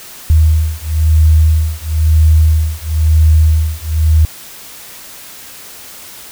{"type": "beating tone pair", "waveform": "sine", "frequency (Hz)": [78.1, 79.1], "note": ["D#2", "D#2"], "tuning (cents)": [7, 29], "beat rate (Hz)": 1, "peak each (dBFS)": -10, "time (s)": [0.3, 4.25], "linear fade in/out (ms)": 0, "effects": ["white hiss -33 dBFS RMS until 6.31 s"]}